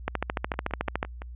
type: two click trains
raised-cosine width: 0.5 ms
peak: -23 / -11 dBFS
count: 5 / 14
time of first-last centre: 0.54-1.219 / 0.08-1.029 s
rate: 5.89 / 13.7 Hz
effects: added 60 Hz sine -38 dBFS peak until 1.35 s + resampled to 8000 Hz